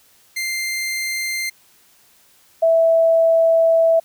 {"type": "tone pair in turn", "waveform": ["sawtooth", "sine"], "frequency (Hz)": [2093, 657.4], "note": ["C7", "E5"], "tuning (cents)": [0, -5], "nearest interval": "octave + minor sixth", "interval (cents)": 2005, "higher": "first", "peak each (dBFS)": [-18, -11], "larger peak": "second", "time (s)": [[0.36, 1.5], [2.62, 4]], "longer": "second", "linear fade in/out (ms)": 10, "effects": ["white hiss -54 dBFS RMS until 4.04 s"]}